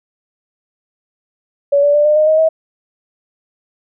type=tone with pitch steps; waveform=sine; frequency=567 / 578.6 / 590.4 / 602.5 / 614.8 / 627.3 / 640.1 Hz; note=C#5 / D5 / D5 / D5 / D#5 / D#5 / D#5; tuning=+39 / -26 / +9 / +44 / -21 / +14 / +49 cents; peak=-8 dBFS; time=1.72-2.49 s; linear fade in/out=10 ms; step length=110 ms; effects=none